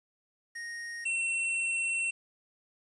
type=tone pair in turn; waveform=square; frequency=1864.7 / 2709 Hz; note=A#6 / E7; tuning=0 / +47 cents; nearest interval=tritone; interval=647 cents; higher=second; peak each=-38 / -29 dBFS; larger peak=second; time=0.55-1.05 / 1.05-2.11 s; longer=second; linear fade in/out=10 ms; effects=resampled to 22050 Hz + 10-bit